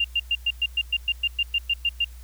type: tone bursts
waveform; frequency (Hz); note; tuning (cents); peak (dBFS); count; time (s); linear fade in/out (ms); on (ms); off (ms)
sine; 2794; F7; 0; -19; 14; 0-2.046; 5; 44; 110
effects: added 60 Hz sine -39 dBFS peak until 2.23 s + white hiss -54 dBFS RMS until 2.23 s